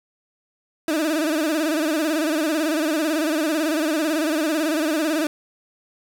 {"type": "tone with vibrato", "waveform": "30% pulse", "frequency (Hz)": 311.1, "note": "D#4", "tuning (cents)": 0, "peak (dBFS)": -17, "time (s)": [0.88, 5.27], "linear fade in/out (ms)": 2, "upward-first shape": "sine", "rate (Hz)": 18, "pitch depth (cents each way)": 110, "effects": ["8-bit"]}